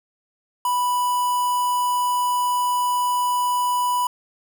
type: tone with notch filter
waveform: square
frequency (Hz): 986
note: B5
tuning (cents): -3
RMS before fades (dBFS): -21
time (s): 0.65-4.07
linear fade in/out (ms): 2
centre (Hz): 4000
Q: 0.84
effects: none